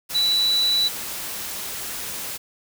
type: tone in noise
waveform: sine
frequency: 3951 Hz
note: B7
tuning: in tune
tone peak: -17 dBFS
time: 0.14-0.89 s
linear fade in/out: 20 ms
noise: white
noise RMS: -31 dBFS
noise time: 0.09-2.38 s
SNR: +11 dB
effects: none